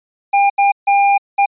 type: tone bursts at uneven times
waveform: square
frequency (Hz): 801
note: G5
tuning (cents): +37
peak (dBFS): -10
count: 4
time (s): 0.33-0.5 / 0.58-0.72 / 0.87-1.18 / 1.38-1.46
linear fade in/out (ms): 10
effects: resampled to 8000 Hz